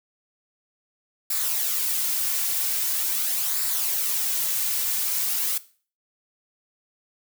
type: noise with flanger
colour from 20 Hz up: blue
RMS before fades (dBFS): -25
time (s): 1.3-5.58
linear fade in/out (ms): 5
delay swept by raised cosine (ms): 0.32 to 3.22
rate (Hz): 0.43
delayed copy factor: -0.5
effects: noise-tail reverb RT60 0.4 s tail -17 dB re dry